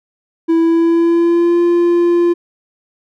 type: tone with pitch glide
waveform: triangle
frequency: 329.6 to 345.8 Hz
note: E4 to F4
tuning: 0 to -17 cents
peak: -7 dBFS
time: 0.48-2.34 s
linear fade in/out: 20 ms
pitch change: +83 cents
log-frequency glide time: 0.59-1.61 s
effects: none